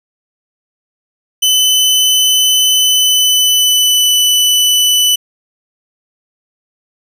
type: tone with pitch glide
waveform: sawtooth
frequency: 3021 to 2985 Hz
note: F#7 to F#7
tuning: +35 to +15 cents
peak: -5 dBFS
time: 1.42-5.16 s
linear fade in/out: 10 ms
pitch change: -20 cents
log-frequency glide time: 2.69-4.15 s
effects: none